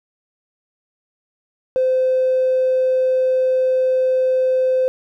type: tone with tanh clipping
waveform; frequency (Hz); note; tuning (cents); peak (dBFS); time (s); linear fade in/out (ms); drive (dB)
triangle; 516; C5; -24; -13; 1.76-4.88; 0; 1
effects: none